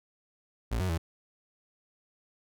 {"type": "tone with pitch steps", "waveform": "35% pulse", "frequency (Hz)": [57, 92.7, 82.6], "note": ["A#1", "F#2", "E2"], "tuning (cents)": [-38, 4, 4], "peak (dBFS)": -26, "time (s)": [0.71, 0.98], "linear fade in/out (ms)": 10, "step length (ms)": 90, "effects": []}